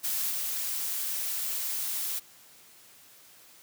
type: noise with level steps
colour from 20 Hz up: blue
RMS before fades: -30 / -32 dBFS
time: 0.03-2.2 s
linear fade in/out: 20 ms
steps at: 0.3 s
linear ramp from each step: 10 ms
effects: white hiss -55 dBFS RMS until 3.62 s + high-pass 80 Hz 12 dB/octave